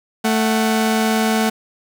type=tone pair together; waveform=sawtooth; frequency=220.8 / 742.7 Hz; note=A3 / F#5; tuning=+6 / +6 cents; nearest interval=octave + major sixth; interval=2100 cents; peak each=-12 / -18 dBFS; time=0.24-1.5 s; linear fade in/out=10 ms; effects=none